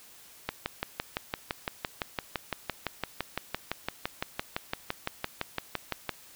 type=click train; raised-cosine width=0.3 ms; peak=-13 dBFS; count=34; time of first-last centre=0.49-6.093 s; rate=5.89 Hz; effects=white hiss -53 dBFS RMS until 6.35 s